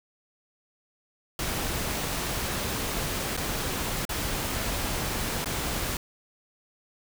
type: noise with dropouts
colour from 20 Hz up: pink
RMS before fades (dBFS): -30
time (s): 1.39-5.97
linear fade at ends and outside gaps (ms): 2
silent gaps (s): 3.368-3.374 / 4.052-4.092 / 5.445-5.458
effects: none